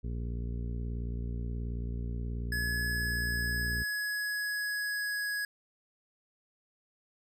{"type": "harmonic tone", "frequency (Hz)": 58.6, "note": "A#1", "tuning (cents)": 10, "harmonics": [1, 2, 3, 4, 5, 6, 7, 8], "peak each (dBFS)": [-34, -39, -45, -45, -53, -59, -51, -59], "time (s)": [0.03, 3.84], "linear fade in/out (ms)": 20}
{"type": "tone with pitch glide", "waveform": "square", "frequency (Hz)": [1696, 1667.8], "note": ["G#6", "G#6"], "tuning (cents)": [36, 7], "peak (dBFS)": -32, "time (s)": [2.52, 5.45], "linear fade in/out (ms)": 2, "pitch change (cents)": -29, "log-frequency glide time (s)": [2.87, 5.29]}
{"effects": []}